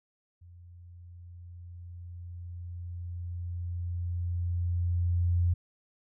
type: tone with level ramp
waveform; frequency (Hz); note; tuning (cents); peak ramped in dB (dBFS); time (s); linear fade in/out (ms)
sine; 87.31; F2; 0; -49 to -22; 0.41-5.54; 10
effects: none